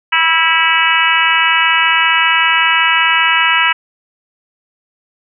harmonic tone with a mistuned harmonic, 325.2 Hz, E4, 23 cents flat, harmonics 3 / 4 / 5 / 6 / 7 / 8 / 9, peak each -17 / -17 / -17 / -17 / -17 / -17 / -17 dBFS, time 0.12-3.73 s, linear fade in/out 10 ms, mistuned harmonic 4, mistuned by +28 cents, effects none

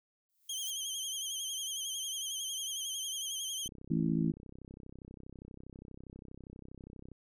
violet noise with exponential growth, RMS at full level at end -43 dBFS, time 0.29-0.7 s, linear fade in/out 0 ms, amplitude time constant 87 ms
20% pulse tone with vibrato, 3170 Hz, G7, 19 cents sharp, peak -30 dBFS, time 0.49-3.68 s, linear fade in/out 5 ms, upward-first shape triangle, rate 11 Hz, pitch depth 83 cents each way
click train, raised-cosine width 3 ms, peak -36 dBFS, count 113, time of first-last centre 3.66-7.117 s, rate 32.4 Hz
harmonic tone, 55.1 Hz, A1, 3 cents sharp, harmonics 3 / 4 / 5 / 6, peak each -31 / -33 / -35 / -37 dBFS, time 3.9-4.32 s, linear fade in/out 10 ms
effects none

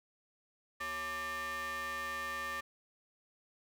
45% pulse ring-modulated tone, 312.2 Hz, D#4, 6 cents sharp, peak -34 dBFS, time 0.8-2.61 s, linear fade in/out 10 ms, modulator 1490 Hz, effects none

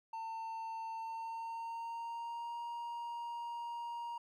triangle tone with pitch glide, 900 to 942 Hz, A5 to A#5, +39 to +18 cents, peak -38 dBFS, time 0.13-4.18 s, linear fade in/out 5 ms, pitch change +79 cents, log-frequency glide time 0.94-2.6 s, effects none

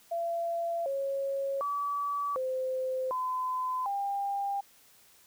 sine tone with pitch steps, 678 / 549 / 1147 / 518 / 1018 / 799 Hz, E5 / C#5 / D6 / C5 / C6 / G5, +49 / -17 / -41 / -17 / -48 / +33 cents, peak -29 dBFS, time 0.11-4.61 s, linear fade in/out 10 ms, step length 750 ms, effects white hiss -60 dBFS RMS until 5.26 s

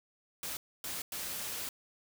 white noise bursts at uneven times, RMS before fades -39 dBFS, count 3, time 0.43-0.57 / 0.84-1.02 / 1.12-1.69 s, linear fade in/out 2 ms, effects none

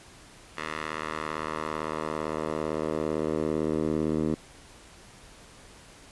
10% pulse tone with band-pass filter sweep, 77.78 Hz, D#2, in tune, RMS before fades -30 dBFS, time 0.57-4.35 s, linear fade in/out 5 ms, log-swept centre 1800 to 280 Hz, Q 1.2, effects pink hiss -51 dBFS RMS until 6.11 s + resampled to 24000 Hz

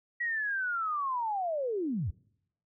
sine linear sweep, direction down, 1932 to 64.7 Hz, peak -29 dBFS, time 0.2-2.11 s, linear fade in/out 10 ms, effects noise-tail reverb RT60 0.8 s tail -26 dB re dry

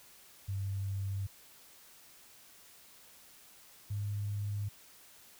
sine tone pair in turn, 98 / 102.54 Hz, G2 / G#2, 0 / -22 cents, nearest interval minor second, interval 78 cents, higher second, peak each -33 / -33 dBFS, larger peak neither, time 0.48-1.27 / 3.9-4.69 s, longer neither, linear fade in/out 10 ms, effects white hiss -58 dBFS RMS until 5.39 s

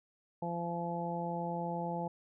harmonic tone, 171.3 Hz, F3, 33 cents flat, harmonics 1 / 2 / 3 / 4 / 5, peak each -38 / -44 / -41 / -42 / -39 dBFS, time 0.42-2.08 s, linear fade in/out 5 ms, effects none

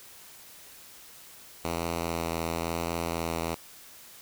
5% pulse tone with vibrato, 83.6 Hz, E2, 25 cents sharp, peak -18 dBFS, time 1.64-3.55 s, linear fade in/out 10 ms, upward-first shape sine, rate 1 Hz, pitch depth 14 cents each way, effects white hiss -50 dBFS RMS until 4.21 s

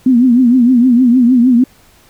sine tone with vibrato, 246.9 Hz, B3, in tune, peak -5 dBFS, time 0.06-1.64 s, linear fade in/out 5 ms, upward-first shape triangle, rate 6.5 Hz, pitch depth 130 cents each way, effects pink hiss -47 dBFS RMS until 2.09 s

